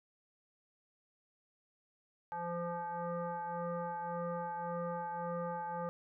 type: tone with frequency modulation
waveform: sine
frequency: 173.4 Hz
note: F3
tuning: 12 cents flat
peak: -36 dBFS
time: 2.32-5.89 s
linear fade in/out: 0 ms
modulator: 345 Hz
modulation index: 3
effects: none